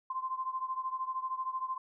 sine beating tone pair, 1038 / 1051 Hz, C6 / C6, -14 / +7 cents, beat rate 13 Hz, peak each -35 / -38 dBFS, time 0.1-1.78 s, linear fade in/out 5 ms, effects none

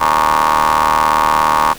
25% pulse ring-modulated tone, 77 Hz, D#2, 17 cents flat, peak -4 dBFS, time 0-1.74 s, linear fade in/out 20 ms, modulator 1020 Hz, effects pink hiss -34 dBFS RMS until 1.78 s

